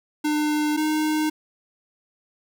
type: tone pair in turn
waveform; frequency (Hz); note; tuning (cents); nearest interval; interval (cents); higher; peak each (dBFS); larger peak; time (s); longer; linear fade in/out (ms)
square; 301 / 308; D4 / D#4; +43 / -17; unison; 40; second; -21; neither; 0.24-0.77 / 0.77-1.3; neither; 10
effects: none